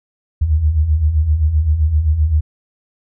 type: beating tone pair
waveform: sine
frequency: 71.4 / 79.1 Hz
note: D2 / D#2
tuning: -48 / +29 cents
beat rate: 7.7 Hz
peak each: -19 / -12 dBFS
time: 0.41-2.41 s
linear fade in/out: 10 ms
effects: none